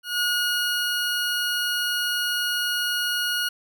20% pulse tone with ADSR envelope, 1444 Hz, F#6, 43 cents flat, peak -16 dBFS, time 0.03-3.49 s, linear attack 170 ms, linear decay 690 ms, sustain -2 dB, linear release 9 ms, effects none

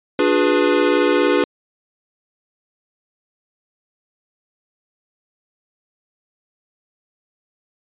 square chord, D diminished seventh, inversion none, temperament equal with one note detuned, 293.7 / 357.8 / 415.3 / 493.9 Hz, D4 / F4 / Ab4 / Cb5, 0 / +42 / 0 / 0 cents, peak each -20 dBFS, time 0.19-1.44 s, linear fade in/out 2 ms, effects resampled to 8000 Hz

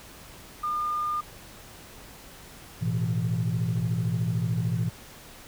sine tone, 1210 Hz, D#6, 49 cents flat, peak -25 dBFS, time 0.63-1.21 s, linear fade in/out 10 ms
sine chord, A suspended second, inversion none, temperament equal with one note detuned, 110 / 123.47 / 166.92 Hz, A2 / B2 / E3, 0 / 0 / +22 cents, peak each -27 dBFS, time 2.81-4.9 s, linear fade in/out 20 ms
effects tanh soft clip ceiling -19 dBFS + pink hiss -47 dBFS RMS until 5.47 s

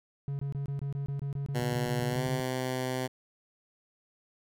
triangle tone bursts, 140 Hz, C#3, 18 cents sharp, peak -29 dBFS, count 16, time 0.28-2.4 s, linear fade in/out 0 ms, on 110 ms, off 24 ms
10% pulse tone with pitch glide, 122 to 128.36 Hz, B2 to C3, -21 to -33 cents, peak -22 dBFS, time 1.54-3.08 s, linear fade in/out 20 ms, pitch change +88 cents, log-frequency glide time 2.08-2.24 s
effects none

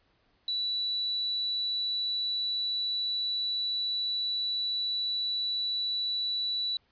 sine tone, 3947 Hz, B7, 2 cents flat, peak -28 dBFS, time 0.48-6.77 s, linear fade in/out 2 ms, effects pink hiss -69 dBFS RMS until 6.91 s + resampled to 11025 Hz

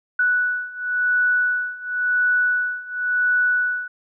sine beating tone pair, 1478 / 1478.94 Hz, F#6 / F#6, -2 / -1 cents, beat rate 0.94 Hz, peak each -22 / -20 dBFS, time 0.19-3.88 s, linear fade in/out 5 ms, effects none

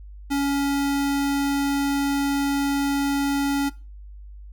square tone, 280.4 Hz, C#4, 20 cents sharp, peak -21 dBFS, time 0.3-3.7 s, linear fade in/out 20 ms, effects noise-tail reverb RT60 0.3 s tail -19 dB re dry + added 50 Hz sine -38 dBFS peak until 4.52 s

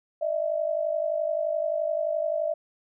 sine tone pair together, 605.4 / 657 Hz, D#5 / E5, -48 / -6 cents, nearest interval minor second, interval 142 cents, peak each -27 dBFS, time 0.21-2.54 s, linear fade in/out 10 ms, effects none

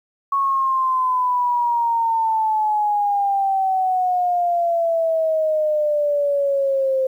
sine exponential sweep, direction down, 1108.7 to 523.3 Hz, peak -16 dBFS, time 0.32-7.07 s, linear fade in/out 5 ms, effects 9-bit

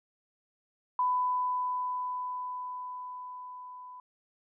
sine tone with level ramp, 999 Hz, B5, 20 cents sharp, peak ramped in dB -24 to -44 dBFS, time 0.99-4 s, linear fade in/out 2 ms, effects none

